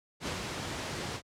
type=noise with ADSR envelope; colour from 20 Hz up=pink; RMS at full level=-33 dBFS; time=0.2-1.22 s; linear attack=73 ms; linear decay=74 ms; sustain=-3 dB; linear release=69 ms; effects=high-pass 80 Hz 12 dB/octave + low-pass 7000 Hz 12 dB/octave